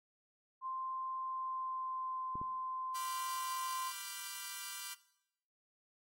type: tone with pitch glide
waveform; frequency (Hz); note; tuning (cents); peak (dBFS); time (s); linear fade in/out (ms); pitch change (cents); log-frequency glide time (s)
sine; 1046 to 1037; C6 to C6; -1 to -16; -38; 0.61-3.93; 50; -15; 1.2-2.26
type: clicks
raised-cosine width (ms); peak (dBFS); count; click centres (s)
3; -34; 2; 2.355 / 2.415
type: chord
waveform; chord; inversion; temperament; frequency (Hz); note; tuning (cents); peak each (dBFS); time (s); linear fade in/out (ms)
5% pulse; G dominant seventh; first; equal; 987.8 / 1174.7 / 1396.9 / 1568; B5 / D6 / F6 / G6; 0 / 0 / 0 / 0; -37; 2.94-4.95; 20
effects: noise-tail reverb RT60 0.8 s tail -18 dB re dry + AAC 48 kbps